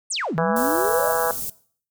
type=exponential two-way sweep; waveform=sine; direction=down then up; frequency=9900 to 152.7 to 673 Hz; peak=-23 dBFS; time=0.1-1.12 s; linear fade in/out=10 ms; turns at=0.36 s
type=harmonic tone; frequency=164.81 Hz; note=E3; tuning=in tune; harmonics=3 / 4 / 5 / 6 / 7 / 8 / 9 / 10; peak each=-23 / -25 / -27 / -29 / -30 / -31 / -32 / -33 dBFS; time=0.38-1.31 s; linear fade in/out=0 ms
type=band-stop noise; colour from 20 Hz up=white; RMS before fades=-29 dBFS; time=0.56-1.5 s; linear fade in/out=5 ms; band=290 to 8100 Hz; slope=12 dB/octave
effects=noise-tail reverb RT60 0.5 s tail -19 dB re dry